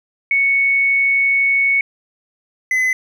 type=tone pair in turn; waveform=sine / triangle; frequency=2217 / 2027 Hz; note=C#7 / B6; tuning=0 / +45 cents; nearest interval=major second; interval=155 cents; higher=first; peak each=-12 dBFS; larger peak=neither; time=0.31-1.81 / 2.71-2.93 s; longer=first; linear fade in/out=2 ms; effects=none

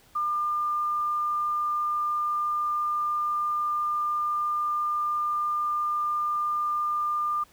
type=tone with quantisation; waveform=sine; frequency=1201 Hz; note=D6; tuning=38 cents sharp; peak=-24 dBFS; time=0.15-7.44 s; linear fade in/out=10 ms; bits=9; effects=pink hiss -58 dBFS RMS until 7.52 s

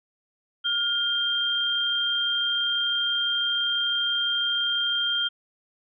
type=tone pair together; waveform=sine; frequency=1418 / 3183 Hz; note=F6 / G7; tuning=+26 / +26 cents; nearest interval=octave + major second; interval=1400 cents; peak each=-29 / -23 dBFS; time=0.64-5.29 s; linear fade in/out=20 ms; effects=none

